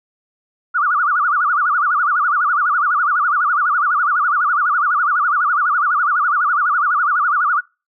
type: tone with vibrato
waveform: sine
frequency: 1299 Hz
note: E6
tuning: 26 cents flat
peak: -13 dBFS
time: 0.74-7.61 s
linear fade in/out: 20 ms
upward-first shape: sine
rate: 12 Hz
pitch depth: 220 cents each way
effects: noise-tail reverb RT60 0.3 s tail -26 dB re dry